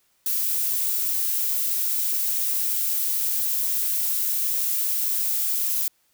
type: noise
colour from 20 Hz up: violet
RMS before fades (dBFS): -24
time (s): 0.26-5.88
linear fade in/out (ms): 2
effects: white hiss -66 dBFS RMS until 6.13 s